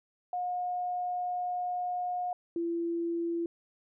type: tone pair in turn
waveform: sine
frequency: 719 / 338.2 Hz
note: F#5 / E4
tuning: -50 / +44 cents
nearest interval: octave + minor second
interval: 1306 cents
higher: first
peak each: -30 / -29 dBFS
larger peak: second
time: 0.33-2.33 / 2.56-3.46 s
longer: first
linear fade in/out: 2 ms
effects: none